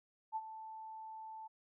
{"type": "tone with ADSR envelope", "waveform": "sine", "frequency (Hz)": 880, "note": "A5", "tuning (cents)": 0, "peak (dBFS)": -34, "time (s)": [0.32, 1.48], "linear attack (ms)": 39, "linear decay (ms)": 44, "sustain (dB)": -12, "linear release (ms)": 16, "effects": []}